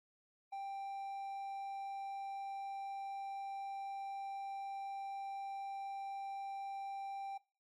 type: tone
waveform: triangle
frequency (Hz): 787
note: G5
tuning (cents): +7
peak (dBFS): -39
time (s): 0.52-7.38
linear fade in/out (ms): 10
effects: noise-tail reverb RT60 0.3 s tail -20 dB re dry + AAC 64 kbps